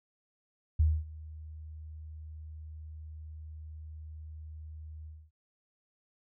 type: tone with ADSR envelope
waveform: sine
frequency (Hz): 77.78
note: D#2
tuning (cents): 0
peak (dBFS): -20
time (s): 0.79-5.31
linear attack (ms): 10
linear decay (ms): 240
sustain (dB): -22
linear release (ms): 250
effects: none